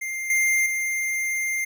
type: tone with level steps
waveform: square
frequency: 2103 Hz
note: C7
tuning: 8 cents sharp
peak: -28 / -19 / -24 dBFS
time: 0.01-1.65 s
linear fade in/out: 10 ms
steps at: 0.3 / 0.66 s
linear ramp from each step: 2 ms
effects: none